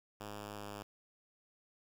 5% pulse tone with pitch steps, 103.83 / 103.23 / 102.64 Hz, G#2 / G#2 / G#2, 0 / -10 / -20 cents, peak -33 dBFS, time 0.2-0.83 s, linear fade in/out 5 ms, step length 210 ms, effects 10-bit

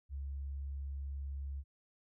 sine tone, 69.3 Hz, C#2, in tune, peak -38 dBFS, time 0.09-1.64 s, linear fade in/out 50 ms, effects none

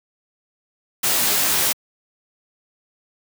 white noise with comb filter, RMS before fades -19 dBFS, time 1.03-1.73 s, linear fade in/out 10 ms, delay 17 ms, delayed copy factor +0.8, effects high-pass 100 Hz 12 dB/octave

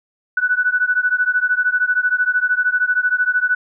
sine beating tone pair, 1480 / 1493 Hz, F#6 / F#6, 0 / +15 cents, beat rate 13 Hz, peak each -17 / -18 dBFS, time 0.37-3.55 s, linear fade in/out 5 ms, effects none

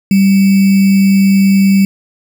sine tone with sample-and-hold, 195.1 Hz, G3, 8 cents flat, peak -5 dBFS, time 0.11-1.85 s, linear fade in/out 2 ms, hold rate 2450 Hz, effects none

